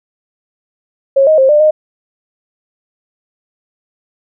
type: tone with pitch steps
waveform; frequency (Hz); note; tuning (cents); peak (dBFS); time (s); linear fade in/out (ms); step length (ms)
sine; 545 / 625 / 531 / 597 / 616; C#5 / D#5 / C5 / D5 / D#5; -29 / +8 / +25 / +28 / -17; -5; 1.16-1.71; 10; 110
effects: none